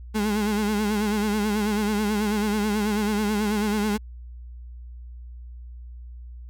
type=tone with vibrato; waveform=35% pulse; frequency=210 Hz; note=G#3; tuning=19 cents sharp; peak=-20 dBFS; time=0.14-3.98 s; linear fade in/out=20 ms; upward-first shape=sine; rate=9.2 Hz; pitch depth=64 cents each way; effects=added 60 Hz sine -37 dBFS peak until 6.49 s